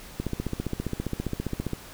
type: click train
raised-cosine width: 3 ms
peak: -15 dBFS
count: 24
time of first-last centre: 0.2-1.733 s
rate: 15 Hz
effects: pink hiss -45 dBFS RMS until 1.93 s